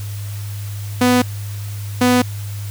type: tone bursts at uneven times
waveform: sawtooth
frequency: 248.5 Hz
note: B3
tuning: 11 cents sharp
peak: -7 dBFS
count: 2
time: 1.01-1.22 / 2.01-2.22 s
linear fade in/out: 5 ms
effects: added 102 Hz sine -24 dBFS peak until 2.7 s + white hiss -38 dBFS RMS until 2.7 s